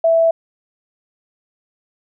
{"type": "tone", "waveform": "sine", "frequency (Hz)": 659.3, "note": "E5", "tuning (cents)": 0, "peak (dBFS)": -10, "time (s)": [0.04, 0.31], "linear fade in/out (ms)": 5, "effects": []}